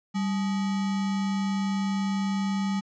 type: tone with sample-and-hold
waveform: sine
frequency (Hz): 196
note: G3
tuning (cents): 0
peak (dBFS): -24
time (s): 0.14-2.81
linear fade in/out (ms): 20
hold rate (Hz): 1050
effects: resampled to 16000 Hz